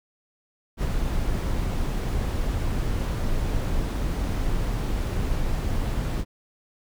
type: noise with ADSR envelope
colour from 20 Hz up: brown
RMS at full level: -23 dBFS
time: 0.77-6.25 s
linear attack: 58 ms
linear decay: 24 ms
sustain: -2 dB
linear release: 52 ms
effects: none